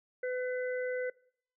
harmonic tone, 503 Hz, B4, 32 cents sharp, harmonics 1 / 3 / 4, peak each -32 / -42 / -44 dBFS, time 0.23-1.1 s, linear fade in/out 5 ms, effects noise-tail reverb RT60 0.6 s tail -22 dB re dry

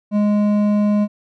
triangle tone with hard clipping, 207.7 Hz, G#3, in tune, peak -15 dBFS, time 0.11-1.08 s, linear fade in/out 50 ms, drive 12 dB, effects none

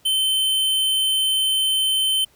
square tone, 3081 Hz, G7, 31 cents flat, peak -18 dBFS, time 0.05-2.25 s, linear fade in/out 10 ms, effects pink hiss -57 dBFS RMS until 2.35 s

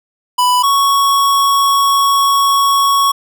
square tone pair in turn, 992 / 1111.4 Hz, B5 / C#6, +7 / +4 cents, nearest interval major second, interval 197 cents, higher second, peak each -10 / -10 dBFS, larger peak neither, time 0.38-0.63 / 0.63-3.12 s, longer second, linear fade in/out 10 ms, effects none

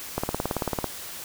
click train, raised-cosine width 1 ms, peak -11 dBFS, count 13, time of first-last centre 0.18-0.843 s, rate 18.1 Hz, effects white hiss -38 dBFS RMS until 1.24 s

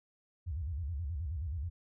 sine tone with vibrato, 77.2 Hz, D#2, 13 cents flat, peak -34 dBFS, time 0.46-1.7 s, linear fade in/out 20 ms, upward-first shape square, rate 9.4 Hz, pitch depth 210 cents each way, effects none

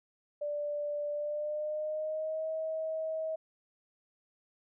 sine tone with pitch glide, 587.3 to 636.8 Hz, D5 to D#5, 0 to +40 cents, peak -32 dBFS, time 0.41-3.36 s, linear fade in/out 10 ms, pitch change +140 cents, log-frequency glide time 1.11-2.49 s, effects none

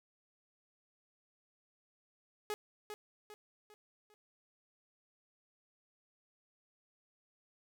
sawtooth tone with echo, 420.8 Hz, G#4, 23 cents sharp, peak -32 dBFS, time 2.5-2.54 s, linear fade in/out 0 ms, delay 400 ms, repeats 4, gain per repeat -7 dB, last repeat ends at 4.14 s, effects none

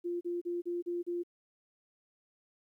sine tone bursts, 348.4 Hz, F4, 4 cents flat, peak -32 dBFS, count 6, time 0.04-1.235 s, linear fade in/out 20 ms, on 170 ms, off 35 ms, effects 12-bit

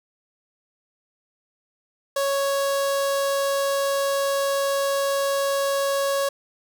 sawtooth tone with notch filter, 554.4 Hz, C#5, in tune, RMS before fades -23 dBFS, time 2.16-6.29 s, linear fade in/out 5 ms, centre 2300 Hz, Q 1.7, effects none

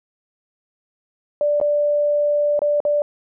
sine tone with dropouts, 587.3 Hz, D5, in tune, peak -15 dBFS, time 1.41-3.02 s, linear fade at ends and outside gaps 1 ms, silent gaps 1.601-1.613 / 2.592-2.618 / 2.803-2.851 s, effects none

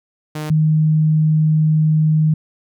sawtooth / sine tone pair in turn, 152.8 / 155.56 Hz, D#3 / D#3, -31 / 0 cents, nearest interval unison, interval 31 cents, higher second, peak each -19 / -11 dBFS, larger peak second, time 0.35-0.5 / 0.5-2.34 s, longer second, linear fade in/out 5 ms, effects none

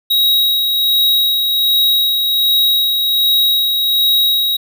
square tone with tremolo, 3816 Hz, A#7, 40 cents sharp, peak -10 dBFS, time 0.1-4.57 s, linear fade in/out 10 ms, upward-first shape sine, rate 1.3 Hz, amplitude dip 35%, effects none

